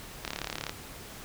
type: click train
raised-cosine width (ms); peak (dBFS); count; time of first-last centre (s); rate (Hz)
0.2; -15; 17; 0.25-0.694; 36
effects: pink hiss -45 dBFS RMS until 1.24 s